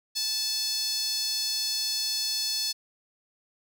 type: tone with high-pass filter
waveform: sawtooth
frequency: 872 Hz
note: A5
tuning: 16 cents flat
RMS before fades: -29 dBFS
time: 0.15-2.73 s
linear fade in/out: 20 ms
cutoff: 4700 Hz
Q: 6.2
effects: none